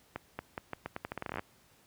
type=accelerating click train; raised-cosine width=0.5 ms; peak=-21 dBFS; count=18; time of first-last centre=0.16-1.394 s; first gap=230 ms; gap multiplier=0.82; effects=pink hiss -64 dBFS RMS until 1.86 s + high-pass 60 Hz 12 dB/octave